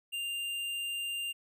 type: tone with hard clipping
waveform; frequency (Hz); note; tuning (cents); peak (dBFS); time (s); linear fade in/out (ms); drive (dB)
sine; 2794; F7; 0; -35; 0.12-1.33; 20; 11
effects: none